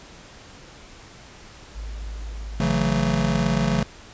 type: tone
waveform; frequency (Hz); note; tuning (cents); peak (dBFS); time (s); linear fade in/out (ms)
sine; 53; G#1; +36; -30; 1.73-3.86; 50
type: chord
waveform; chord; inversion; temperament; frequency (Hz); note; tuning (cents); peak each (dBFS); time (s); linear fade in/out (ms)
square; F# minor seventh; second; just; 138.75 / 166.5 / 185 / 222; C#3 / E3 / F#3 / A3; +2 / +18 / 0 / +16; -26; 2.6-3.83; 2
effects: pink hiss -45 dBFS RMS until 4.13 s + resampled to 16000 Hz